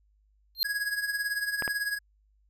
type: tone with exponential growth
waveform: square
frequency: 4186 Hz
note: C8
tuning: in tune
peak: -18 dBFS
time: 0.55-0.63 s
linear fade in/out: 0 ms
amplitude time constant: 17 ms
type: tone with tremolo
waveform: square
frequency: 1661.2 Hz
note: G#6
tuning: in tune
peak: -26 dBFS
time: 0.64-1.99 s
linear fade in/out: 20 ms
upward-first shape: triangle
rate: 18 Hz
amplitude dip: 75%
type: clicks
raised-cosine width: 0.5 ms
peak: -16 dBFS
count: 2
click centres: 1.623 / 1.678 s
effects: added 51 Hz sine -63 dBFS peak until 2.49 s